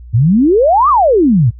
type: exponential two-way sweep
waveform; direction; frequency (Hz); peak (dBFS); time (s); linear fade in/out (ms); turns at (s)
sine; up then down; 103.6 to 1244.5 to 103.6; -6; 0.13-1.51; 20; 0.89
effects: added 60 Hz sine -30 dBFS peak until 1.59 s